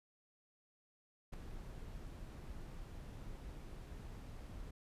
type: noise with ADSR envelope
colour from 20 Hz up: brown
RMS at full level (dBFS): -40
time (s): 1.32-4.71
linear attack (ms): 18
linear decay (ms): 4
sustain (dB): -9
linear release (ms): 7
effects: resampled to 32000 Hz